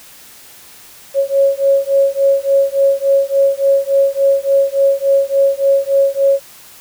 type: beating tone pair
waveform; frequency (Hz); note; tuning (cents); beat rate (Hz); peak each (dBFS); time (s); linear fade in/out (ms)
sine; 549 / 552.5; C#5 / C#5; -17 / -6; 3.5; -13; 1.14-6.4; 50
effects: white hiss -40 dBFS RMS until 6.8 s